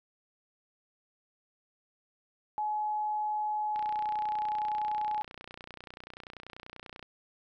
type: tone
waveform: sine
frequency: 848 Hz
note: G#5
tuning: 36 cents sharp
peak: -29 dBFS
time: 2.58-5.22 s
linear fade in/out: 0 ms
type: click train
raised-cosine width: 0.3 ms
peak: -28 dBFS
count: 100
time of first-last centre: 3.76-7.027 s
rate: 30.3 Hz
effects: none